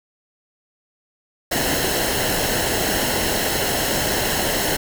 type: noise with comb filter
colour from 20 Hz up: pink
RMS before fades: -21 dBFS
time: 1.51-4.77 s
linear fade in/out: 10 ms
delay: 0.84 ms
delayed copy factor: -0.6
effects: none